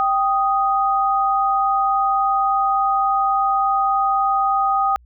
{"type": "tone pair together", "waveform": "sine", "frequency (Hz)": [784, 1244.5], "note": ["G5", "D#6"], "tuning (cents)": [0, 0], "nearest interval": "minor sixth", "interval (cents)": 800, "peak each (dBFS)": -18, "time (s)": [0, 4.96], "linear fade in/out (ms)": 0, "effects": ["added 60 Hz sine -47 dBFS peak until 5.05 s"]}